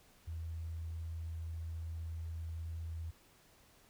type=tone; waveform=sine; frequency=81.9 Hz; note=E2; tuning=11 cents flat; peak=-39 dBFS; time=0.27-3.11 s; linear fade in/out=10 ms; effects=pink hiss -65 dBFS RMS until 3.89 s